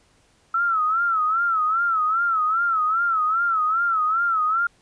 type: tone with vibrato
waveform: sine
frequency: 1318.5 Hz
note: E6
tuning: in tune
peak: -18 dBFS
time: 0.54-4.67 s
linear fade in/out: 5 ms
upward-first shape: sine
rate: 2.5 Hz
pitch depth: 110 cents each way
effects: pink hiss -60 dBFS RMS until 4.81 s + resampled to 22050 Hz